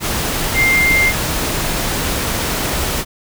sine tone in noise, 2103 Hz, C7, 8 cents sharp, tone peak -11 dBFS, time 0.54-1.13 s, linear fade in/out 50 ms, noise pink, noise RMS -19 dBFS, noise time 0-3.05 s, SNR +5 dB, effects none

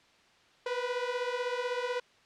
sawtooth beating tone pair, 484.9 / 500.9 Hz, B4 / B4, -32 / +24 cents, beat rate 16 Hz, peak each -30 dBFS, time 0.66-2 s, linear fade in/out 5 ms, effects white hiss -62 dBFS RMS until 2.25 s + low-pass 4000 Hz 12 dB/octave

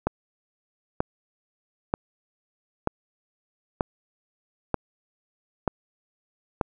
click train, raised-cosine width 1 ms, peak -8 dBFS, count 8, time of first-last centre 0.07-6.612 s, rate 1.07 Hz, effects none

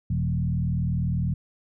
sine tone with frequency modulation, 125.9 Hz, B2, 34 cents sharp, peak -22 dBFS, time 0.1-1.34 s, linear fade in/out 5 ms, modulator 40 Hz, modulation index 1.4, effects none

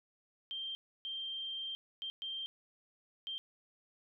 sine tone bursts at uneven times, 3162 Hz, G7, 14 cents sharp, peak -38 dBFS, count 5, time 0.51-0.75 / 1.05-1.75 / 2.02-2.1 / 2.22-2.46 / 3.27-3.38 s, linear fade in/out 0 ms, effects none

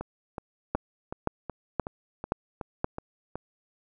two click trains, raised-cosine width 1 ms, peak -20 / -11 dBFS, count 10 / 5, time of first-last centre 0.01-3.356 / 0.75-2.844 s, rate 2.69 / 1.91 Hz, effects none

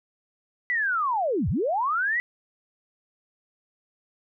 sine linear two-way sweep, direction down then up, 2002 to 64.1 to 2002 Hz, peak -22 dBFS, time 0.7-2.2 s, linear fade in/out 0 ms, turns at 1.49 s, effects none

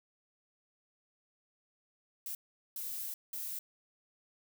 violet noise bursts at uneven times, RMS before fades -40 dBFS, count 3, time 2.26-2.35 / 2.76-3.14 / 3.33-3.59 s, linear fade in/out 2 ms, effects none

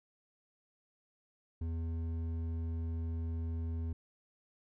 sine tone with hard clipping, 82.41 Hz, E2, in tune, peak -36 dBFS, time 1.61-3.93 s, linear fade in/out 5 ms, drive 8 dB, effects none

